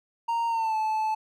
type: tone with pitch glide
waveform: triangle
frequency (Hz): 928 to 870.9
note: A#5 to A5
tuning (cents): -8 to -18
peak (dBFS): -22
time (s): 0.28-1.15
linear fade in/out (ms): 10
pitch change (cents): -110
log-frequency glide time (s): 0.48-0.76
effects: none